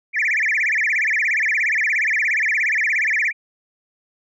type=tone with vibrato; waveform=sine; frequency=2025 Hz; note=B6; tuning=43 cents sharp; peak=-15 dBFS; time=0.13-3.33 s; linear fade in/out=50 ms; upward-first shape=sine; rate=17 Hz; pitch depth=290 cents each way; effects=tanh soft clip ceiling -13 dBFS